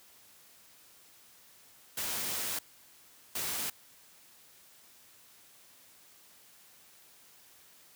white noise bursts at uneven times, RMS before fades -35 dBFS, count 2, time 1.97-2.59 / 3.35-3.7 s, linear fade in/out 5 ms, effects white hiss -59 dBFS RMS until 7.95 s + high-pass 60 Hz 12 dB/octave

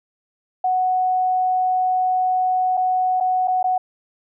sine tone with dropouts, 740 Hz, F#5, in tune, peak -16 dBFS, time 0.64-3.78 s, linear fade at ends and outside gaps 5 ms, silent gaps 2.771-2.774 / 3.202-3.207 / 3.475-3.48 / 3.629-3.641 s, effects none

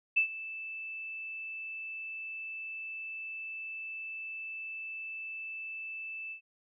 sine tone with ADSR envelope, 2637 Hz, E7, in tune, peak -21 dBFS, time 0.16-6.41 s, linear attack 15 ms, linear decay 96 ms, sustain -17 dB, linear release 95 ms, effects none

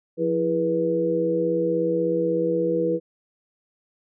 sine tone cluster, 175 / 331.4 / 410.9 / 487.3 Hz, F3 / E4 / G#4 / B4, +4 / +9 / -18 / -23 cents, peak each -29 / -25 / -31 / -22 dBFS, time 0.17-3 s, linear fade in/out 50 ms, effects none

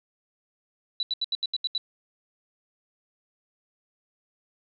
sine tone bursts, 3951 Hz, B7, in tune, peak -24 dBFS, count 8, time 1-1.779 s, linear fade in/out 2 ms, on 30 ms, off 77 ms, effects none

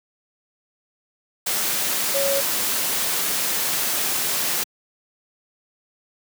sine tone in noise, 554.4 Hz, C#5, in tune, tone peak -21 dBFS, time 2.14-2.41 s, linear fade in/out 10 ms, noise white, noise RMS -23 dBFS, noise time 1.46-4.64 s, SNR -1 dB, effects high-pass 150 Hz 12 dB/octave

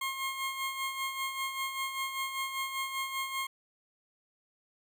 20% pulse tone with tremolo, 1073 Hz, C6, 43 cents sharp, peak -26 dBFS, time 0.01-3.47 s, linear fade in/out 5 ms, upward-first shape sine, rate 5.1 Hz, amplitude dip 55%, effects none

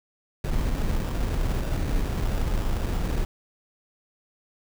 brown noise with sample-and-hold, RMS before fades -25 dBFS, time 0.44-3.25 s, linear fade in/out 5 ms, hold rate 2100 Hz, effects none

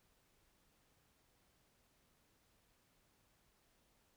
silence, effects pink hiss -75 dBFS RMS until 4.16 s

